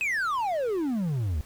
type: exponential sweep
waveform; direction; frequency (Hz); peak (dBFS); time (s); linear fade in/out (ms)
triangle; down; 2620 to 69.3; -23; 0.01-1.41; 0
effects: pink hiss -53 dBFS RMS until 1.45 s